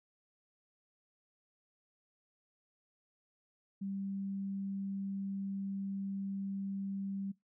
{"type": "tone", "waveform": "sine", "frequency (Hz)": 196, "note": "G3", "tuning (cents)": 0, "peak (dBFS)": -36, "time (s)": [3.81, 7.32], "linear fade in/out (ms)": 10, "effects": ["noise-tail reverb RT60 0.2 s tail -23 dB re dry"]}